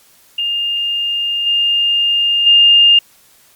sine tone with level steps, 2815 Hz, F7, 13 cents sharp, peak -15 / -11 / -5 dBFS, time 0.38-2.99 s, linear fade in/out 5 ms, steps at 1.46 / 2.46 s, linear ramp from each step 10 ms, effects white hiss -49 dBFS RMS until 3.55 s + Opus 48 kbps

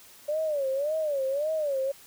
sine tone with vibrato, 580 Hz, D5, 22 cents flat, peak -25 dBFS, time 0.28-1.92 s, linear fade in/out 10 ms, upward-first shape sine, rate 1.8 Hz, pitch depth 160 cents each way, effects white hiss -52 dBFS RMS until 2.06 s

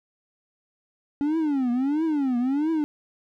triangle tone with vibrato, 279.5 Hz, C#4, 14 cents sharp, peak -19 dBFS, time 1.21-2.84 s, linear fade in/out 0 ms, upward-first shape triangle, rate 1.5 Hz, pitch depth 290 cents each way, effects none

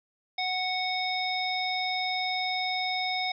harmonic tone, 740 Hz, F#5, in tune, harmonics 1 / 3 / 5 / 7, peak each -31 / -32 / -33 / -36 dBFS, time 0.38-3.32 s, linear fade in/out 5 ms, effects none

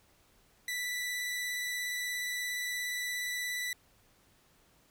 sawtooth tone with vibrato, 1975.5 Hz, B6, in tune, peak -30 dBFS, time 0.68-3.73 s, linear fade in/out 2 ms, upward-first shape sine, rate 17 Hz, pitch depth 12 cents each way, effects pink hiss -66 dBFS RMS until 4.9 s

